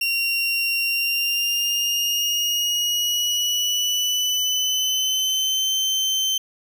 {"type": "tone with pitch glide", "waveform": "30% pulse", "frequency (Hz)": [2757, 3095], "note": ["F7", "G7"], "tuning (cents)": [-23, -23], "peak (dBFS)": -17, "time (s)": [0.01, 6.38], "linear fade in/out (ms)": 5, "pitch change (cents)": 200, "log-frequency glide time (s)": [0.84, 5.73], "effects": []}